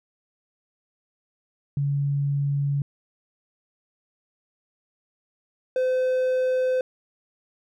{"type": "tone pair in turn", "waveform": ["sine", "triangle"], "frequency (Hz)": [141.5, 512.2], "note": ["C#3", "C5"], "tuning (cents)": [36, -37], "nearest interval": "octave + minor seventh", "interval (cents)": 2227, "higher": "second", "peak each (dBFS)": [-21, -18], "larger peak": "second", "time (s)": [[1.77, 2.82], [5.76, 6.81]], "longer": "neither", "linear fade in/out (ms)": 2, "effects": []}